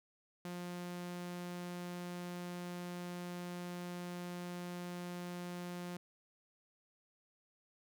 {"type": "tone", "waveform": "sawtooth", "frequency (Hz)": 176.7, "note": "F3", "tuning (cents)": 21, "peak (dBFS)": -38, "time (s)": [0.45, 5.97], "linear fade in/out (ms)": 2, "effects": []}